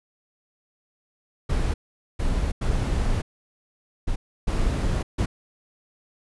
brown noise bursts at uneven times, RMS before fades -23 dBFS, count 6, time 1.49-1.74 / 2.19-2.52 / 2.61-3.22 / 4.07-4.16 / 4.47-5.03 / 5.18-5.26 s, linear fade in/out 10 ms, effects resampled to 24000 Hz

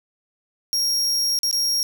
40% pulse tone with dropouts, 5588 Hz, F8, in tune, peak -18 dBFS, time 0.73-1.83 s, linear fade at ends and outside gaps 0 ms, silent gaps 1.389-1.432 / 1.512-1.528 s, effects none

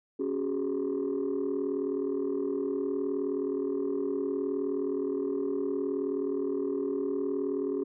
sine chord, C# suspended fourth, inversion none, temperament equal with one note detuned, 277.2 / 376 / 415.3 Hz, C#4 / F#4 / G#4, 0 / +28 / 0 cents, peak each -31 dBFS, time 0.19-7.84 s, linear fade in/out 10 ms, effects tanh soft clip ceiling -23 dBFS

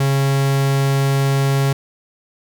45% pulse tone, 137.3 Hz, C#3, 16 cents flat, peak -14 dBFS, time 0-1.73 s, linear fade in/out 5 ms, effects none

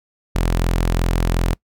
sawtooth tone, 42.75 Hz, F1, 36 cents flat, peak -12 dBFS, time 0.35-1.54 s, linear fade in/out 10 ms, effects noise-tail reverb RT60 0.1 s tail -24 dB re dry

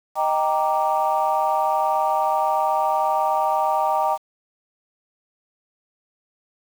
sine chord, Eb major seventh, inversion none, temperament equal, 622.3 / 784 / 932.3 / 1174.7 Hz, Eb5 / G5 / Bb5 / D6, 0 / 0 / 0 / 0 cents, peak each -24 / -21 / -22 / -26 dBFS, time 0.15-4.18 s, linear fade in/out 50 ms, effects tanh soft clip ceiling -9 dBFS + 7-bit

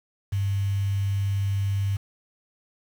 sine tone with quantisation, 99 Hz, G2, 18 cents sharp, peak -22 dBFS, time 0.32-1.97 s, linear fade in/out 10 ms, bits 7, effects none

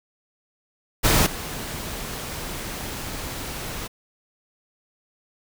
pink noise with level steps, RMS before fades -18 / -32 dBFS, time 1.03-3.88 s, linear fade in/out 20 ms, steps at 1.26 s, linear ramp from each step 5 ms, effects none

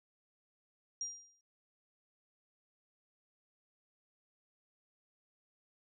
sine tone with exponential decay, 5700 Hz, F8, 34 cents sharp, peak -34 dBFS, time 1.01-1.41 s, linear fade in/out 2 ms, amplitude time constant 85 ms, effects none

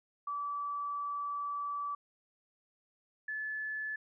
sine tone pair in turn, 1154 / 1729 Hz, D6 / A6, -31 / -31 cents, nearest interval perfect fifth, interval 700 cents, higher second, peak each -34 / -35 dBFS, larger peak first, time 0.27-1.95 / 3.28-3.96 s, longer first, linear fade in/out 5 ms, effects none

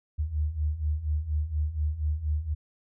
sine beating tone pair, 73.42 / 77.62 Hz, D2 / D#2, 0 / -4 cents, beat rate 4.2 Hz, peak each -31 / -27 dBFS, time 0.18-2.55 s, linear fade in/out 20 ms, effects none

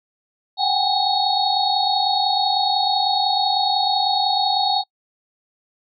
sine tone cluster, 746 / 792 / 822 / 3761 / 4359 Hz, F#5 / G5 / G#5 / A#7 / C#8, +14 / +18 / -18 / +15 / -30 cents, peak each -23 dBFS, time 0.57-4.84 s, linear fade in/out 50 ms, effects noise-tail reverb RT60 0.1 s tail -26 dB re dry

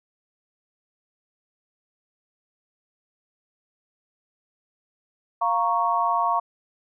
sine chord, Bb minor, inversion second, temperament equal, 698.5 / 932.3 / 1108.7 Hz, F5 / Bb5 / Db6, 0 / 0 / 0 cents, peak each -25 / -24 / -23 dBFS, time 5.41-6.4 s, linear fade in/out 10 ms, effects none

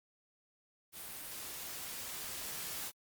white noise with level ramp, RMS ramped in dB -46 to -41 dBFS, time 0.92-2.92 s, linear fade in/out 50 ms, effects Opus 32 kbps

